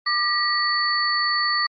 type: tone cluster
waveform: sine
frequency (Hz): 1195 / 1923 / 4479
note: D6 / B6 / C#8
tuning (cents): +30 / -47 / +17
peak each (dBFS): -23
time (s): 0.06-1.67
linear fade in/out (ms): 10
effects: MP3 32 kbps